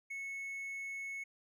triangle tone, 2200 Hz, C#7, 14 cents flat, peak -38 dBFS, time 0.1-1.24 s, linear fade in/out 10 ms, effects none

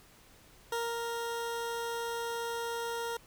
20% pulse tone with ADSR envelope, 466.2 Hz, A#4, in tune, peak -26 dBFS, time 0.72-3.17 s, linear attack 4 ms, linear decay 230 ms, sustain -3 dB, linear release 4 ms, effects pink hiss -59 dBFS RMS until 3.26 s

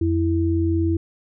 sine tone pair together, 87.31 / 329.6 Hz, F2 / E4, 0 / 0 cents, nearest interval octave + major seventh, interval 2300 cents, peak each -20 dBFS, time 0.01-0.97 s, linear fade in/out 5 ms, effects none

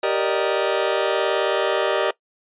sawtooth chord, Eb major seventh, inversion first, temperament just, 388.9 / 466.7 / 583.4 / 622.3 Hz, G4 / Bb4 / D5 / Eb5, -14 / +2 / -12 / 0 cents, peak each -20 dBFS, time 0.03-2.11 s, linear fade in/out 5 ms, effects noise-tail reverb RT60 0.1 s tail -20 dB re dry + resampled to 8000 Hz

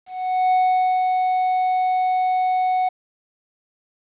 triangle tone with ADSR envelope, 740 Hz, F#5, in tune, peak -12 dBFS, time 0.06-2.89 s, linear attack 460 ms, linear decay 490 ms, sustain -3 dB, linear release 8 ms, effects resampled to 8000 Hz + 9-bit

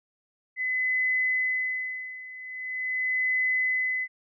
sine tone with tremolo, 2020 Hz, B6, 39 cents sharp, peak -22 dBFS, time 0.56-4.08 s, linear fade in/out 50 ms, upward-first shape sine, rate 0.43 Hz, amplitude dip 85%, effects none

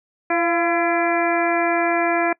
harmonic tone with a mistuned harmonic, 337.8 Hz, E4, 42 cents sharp, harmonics 1 / 2 / 3 / 4 / 5 / 6 / 7, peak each -22 / -21 / -27 / -28 / -26 / -29 / -27 dBFS, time 0.3-2.33 s, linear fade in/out 5 ms, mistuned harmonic 2, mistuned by +33 cents, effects noise-tail reverb RT60 0.1 s tail -24 dB re dry

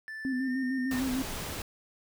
triangle tone with pitch glide, 1760 to 1818.9 Hz, A6 to A#6, 0 to -43 cents, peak -36 dBFS, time 0.08-0.99 s, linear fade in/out 0 ms, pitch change +57 cents, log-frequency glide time 0.32-0.55 s
sine tone with vibrato, 259 Hz, C4, 17 cents flat, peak -28 dBFS, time 0.25-1.22 s, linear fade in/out 0 ms, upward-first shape square, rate 6.6 Hz, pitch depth 43 cents each way
pink noise, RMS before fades -37 dBFS, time 0.91-1.62 s, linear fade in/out 2 ms
effects none

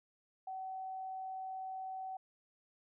sine tone, 758 Hz, F#5, 42 cents sharp, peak -40 dBFS, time 0.47-2.17 s, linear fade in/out 5 ms, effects none

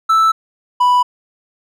triangle tone pair in turn, 1318.5 / 987.8 Hz, E6 / B5, 0 / 0 cents, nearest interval perfect fourth, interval 500 cents, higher first, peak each -7 dBFS, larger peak neither, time 0.09-0.32 / 0.8-1.03 s, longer neither, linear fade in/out 10 ms, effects none

